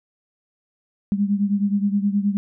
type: beating tone pair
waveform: sine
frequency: 199.8 / 209.3 Hz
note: G3 / G#3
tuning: +33 / +14 cents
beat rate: 9.5 Hz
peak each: -19 / -23 dBFS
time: 1.12-2.37 s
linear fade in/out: 0 ms
effects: none